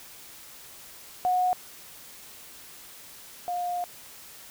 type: tone pair in turn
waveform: sine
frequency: 730 / 709.2 Hz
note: F#5 / F5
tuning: -24 / +26 cents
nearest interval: minor second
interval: 50 cents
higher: first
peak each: -21 / -27 dBFS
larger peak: first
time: 1.25-1.53 / 3.48-3.84 s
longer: second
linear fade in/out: 0 ms
effects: white hiss -47 dBFS RMS until 4.5 s